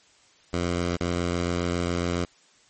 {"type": "tone with dropouts", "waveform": "10% pulse", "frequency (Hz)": 87.31, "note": "F2", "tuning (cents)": 0, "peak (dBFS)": -16, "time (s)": [0.53, 2.25], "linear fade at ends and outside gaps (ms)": 5, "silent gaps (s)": [0.968, 1.006], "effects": ["white hiss -58 dBFS RMS until 2.69 s", "MP3 32 kbps"]}